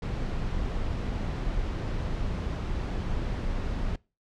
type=noise; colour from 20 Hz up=brown; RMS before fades=-30 dBFS; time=0.02-3.96 s; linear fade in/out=5 ms; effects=noise-tail reverb RT60 0.3 s tail -24 dB re dry + low-pass 5000 Hz 12 dB/octave